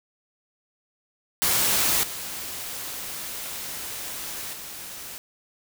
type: noise with level steps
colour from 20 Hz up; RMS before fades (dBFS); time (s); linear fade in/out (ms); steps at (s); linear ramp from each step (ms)
white; -22 / -34 / -38; 1.42-5.18; 0; 2.03 / 4.53; 5
effects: none